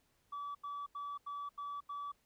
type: tone bursts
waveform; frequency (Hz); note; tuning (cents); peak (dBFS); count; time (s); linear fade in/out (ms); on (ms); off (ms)
sine; 1149; D6; -38; -38; 6; 0.32-2.12; 10; 230; 84
effects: tanh soft clip ceiling -38 dBFS + pink hiss -75 dBFS RMS until 2.25 s